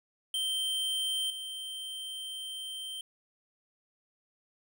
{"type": "tone with level steps", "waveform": "square", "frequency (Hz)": 3128, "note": "G7", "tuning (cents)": -4, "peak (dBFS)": [-30, -38], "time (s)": [0.34, 3.01], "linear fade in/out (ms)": 2, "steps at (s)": 1.3, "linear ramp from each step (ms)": 2, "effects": []}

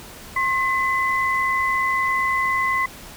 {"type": "tone pair together", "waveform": "sine", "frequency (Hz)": [1069, 2019], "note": ["C6", "B6"], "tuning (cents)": [37, 38], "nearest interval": "major seventh", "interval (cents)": 1101, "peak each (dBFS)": -21, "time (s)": [0.36, 2.86], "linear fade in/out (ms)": 5, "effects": ["pink hiss -40 dBFS RMS until 3.16 s"]}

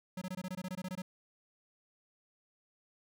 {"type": "tone bursts", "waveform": "square", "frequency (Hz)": 184.6, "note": "F#3", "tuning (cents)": -4, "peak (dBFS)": -38, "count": 13, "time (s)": [0.17, 1.02], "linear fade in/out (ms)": 5, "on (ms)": 46, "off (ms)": 21, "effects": []}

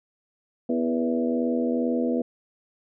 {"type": "harmonic tone with a mistuned harmonic", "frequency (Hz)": 82.41, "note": "E2", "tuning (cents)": 0, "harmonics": [3, 4, 5, 6, 7, 8], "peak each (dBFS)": [-24, -30, -36, -28, -37, -34], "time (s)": [0.69, 2.22], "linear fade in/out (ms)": 5, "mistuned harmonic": 6, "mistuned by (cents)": -24, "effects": []}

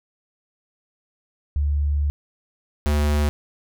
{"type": "tone pair in turn", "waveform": ["sine", "square"], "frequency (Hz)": [72.6, 74], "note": ["D2", "D2"], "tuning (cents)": [-19, 14], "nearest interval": "unison", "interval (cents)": 33, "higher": "second", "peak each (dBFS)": -18, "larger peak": "neither", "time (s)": [[1.56, 2.1], [2.86, 3.29]], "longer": "first", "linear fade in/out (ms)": 0, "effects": []}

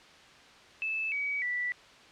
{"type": "tone with pitch steps", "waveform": "sine", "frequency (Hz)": [2623, 2270, 1965], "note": ["E7", "C#7", "B6"], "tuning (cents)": [-9, 41, -9], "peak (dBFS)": -29, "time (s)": [0.82, 1.72], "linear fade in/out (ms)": 0, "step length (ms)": 300, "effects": ["white hiss -54 dBFS RMS until 2.11 s", "low-pass 4000 Hz 12 dB/octave"]}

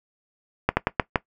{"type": "slowing click train", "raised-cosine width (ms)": 0.5, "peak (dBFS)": -3, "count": 5, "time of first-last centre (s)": [0.69, 1.158], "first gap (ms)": 80, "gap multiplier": 1.26, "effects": ["noise-tail reverb RT60 0.1 s tail -18 dB re dry"]}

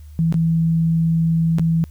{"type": "tone with dropouts", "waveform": "sine", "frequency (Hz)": 164, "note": "E3", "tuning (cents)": -9, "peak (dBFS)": -14, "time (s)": [0.19, 1.84], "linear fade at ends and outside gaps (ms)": 0, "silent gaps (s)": [[0.325, 0.342], [1.585, 1.595]], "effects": ["added 75 Hz sine -36 dBFS peak until 1.9 s", "white hiss -58 dBFS RMS until 1.9 s"]}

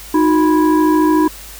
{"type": "tone with frequency modulation", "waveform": "sine", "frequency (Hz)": 309.3, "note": "D#4", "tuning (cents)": -10, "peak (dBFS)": -9, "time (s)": [0.14, 1.28], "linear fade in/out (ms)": 5, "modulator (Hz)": 672, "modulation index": 0.89, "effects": ["added 50 Hz sine -37 dBFS peak until 1.59 s", "white hiss -35 dBFS RMS until 1.59 s"]}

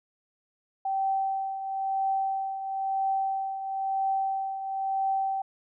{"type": "tone with tremolo", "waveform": "sine", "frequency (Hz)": 775, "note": "G5", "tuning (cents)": -20, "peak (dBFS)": -23, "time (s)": [0.85, 5.42], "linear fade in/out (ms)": 5, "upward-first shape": "triangle", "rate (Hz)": 1, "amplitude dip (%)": 65, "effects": []}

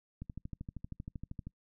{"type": "click train", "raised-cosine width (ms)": 5, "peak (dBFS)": -29, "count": 17, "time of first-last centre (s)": [0.22, 1.47], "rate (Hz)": 12.8, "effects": ["noise-tail reverb RT60 0.1 s tail -25 dB re dry"]}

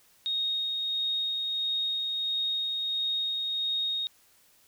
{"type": "tone with tremolo", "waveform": "sine", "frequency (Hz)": 3729, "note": "A#7", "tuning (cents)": 0, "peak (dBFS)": -26, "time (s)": [0.26, 4.07], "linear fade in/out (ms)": 0, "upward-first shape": "sine", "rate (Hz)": 1.5, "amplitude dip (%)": 25, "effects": ["white hiss -62 dBFS RMS until 4.67 s"]}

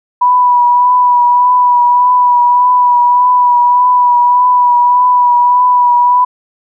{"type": "tone with vibrato", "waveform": "sine", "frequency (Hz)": 982, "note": "B5", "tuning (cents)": -10, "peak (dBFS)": -5, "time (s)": [0.21, 6.25], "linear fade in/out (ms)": 10, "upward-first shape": "triangle", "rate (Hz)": 1.7, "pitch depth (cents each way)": 27, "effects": []}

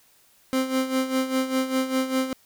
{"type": "tone with tremolo", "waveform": "30% pulse", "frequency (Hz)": 261.6, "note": "C4", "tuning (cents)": 0, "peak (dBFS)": -17, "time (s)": [0.53, 2.33], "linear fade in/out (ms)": 0, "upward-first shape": "sine", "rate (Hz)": 5, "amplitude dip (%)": 70, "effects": ["white hiss -59 dBFS RMS until 2.45 s"]}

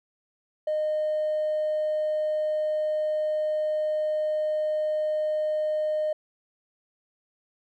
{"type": "tone with hard clipping", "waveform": "sine", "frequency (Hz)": 614, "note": "D#5", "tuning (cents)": -23, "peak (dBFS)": -24, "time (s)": [0.67, 6.13], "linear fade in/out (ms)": 5, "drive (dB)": 1, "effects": []}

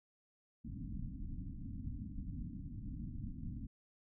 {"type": "low-pass noise", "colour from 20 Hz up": "pink", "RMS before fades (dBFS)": -44, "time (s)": [0.64, 3.67], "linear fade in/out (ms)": 10, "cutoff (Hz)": 290, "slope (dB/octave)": 96, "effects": []}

